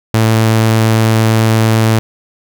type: tone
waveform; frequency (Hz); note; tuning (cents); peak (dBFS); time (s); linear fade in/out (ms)
sawtooth; 111.4; A2; +22; -4; 0.14-1.99; 0
effects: none